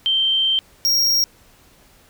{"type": "tone pair in turn", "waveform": ["sine", "square"], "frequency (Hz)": [3132, 5592], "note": ["G7", "F8"], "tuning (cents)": [-2, 1], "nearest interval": "minor seventh", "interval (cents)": 1003, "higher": "second", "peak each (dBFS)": -15, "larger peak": "neither", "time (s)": [[0.06, 0.59], [0.85, 1.24]], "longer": "first", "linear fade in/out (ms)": 0, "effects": ["pink hiss -52 dBFS RMS until 2.09 s"]}